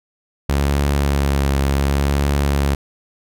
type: tone with vibrato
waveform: sawtooth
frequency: 70 Hz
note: C#2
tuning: 18 cents sharp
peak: -11 dBFS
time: 0.49-2.75 s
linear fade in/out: 5 ms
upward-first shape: triangle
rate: 0.69 Hz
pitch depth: 30 cents each way
effects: none